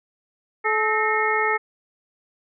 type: harmonic tone with a mistuned harmonic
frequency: 432.1 Hz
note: A4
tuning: 31 cents flat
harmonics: 1 / 2 / 3 / 4 / 5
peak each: -25 / -25 / -25 / -25 / -25 dBFS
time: 0.64-1.58 s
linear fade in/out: 20 ms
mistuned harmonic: 4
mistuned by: +95 cents
effects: none